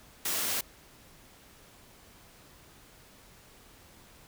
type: high-pass noise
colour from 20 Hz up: white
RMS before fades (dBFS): -31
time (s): 0.25-0.61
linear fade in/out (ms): 5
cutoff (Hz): 140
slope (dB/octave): 12
effects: pink hiss -56 dBFS RMS until 4.27 s